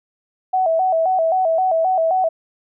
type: tone with vibrato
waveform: sine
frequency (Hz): 698.5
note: F5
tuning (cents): 0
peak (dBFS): -14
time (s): 0.53-2.29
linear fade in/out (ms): 10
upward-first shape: square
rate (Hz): 3.8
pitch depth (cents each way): 120
effects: none